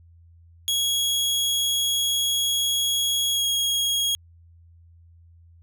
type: tone with pitch glide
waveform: sawtooth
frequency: 3322 to 3291 Hz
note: G#7 to G#7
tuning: 0 to -16 cents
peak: -18 dBFS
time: 0.68-4.15 s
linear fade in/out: 0 ms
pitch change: -16 cents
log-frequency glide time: 3.32-3.44 s
effects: added 84 Hz sine -49 dBFS peak until 5.62 s